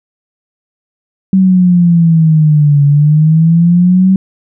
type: exponential two-way sweep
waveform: sine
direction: down then up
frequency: 191.9 to 142.1 to 191.9 Hz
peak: -4 dBFS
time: 1.33-4.16 s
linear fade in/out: 2 ms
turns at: 2.84 s
effects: none